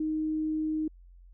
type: tone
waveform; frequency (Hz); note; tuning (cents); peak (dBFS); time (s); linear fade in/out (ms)
sine; 311.1; D#4; 0; -27; 0-0.88; 5
effects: added 44 Hz sine -50 dBFS peak until 1.33 s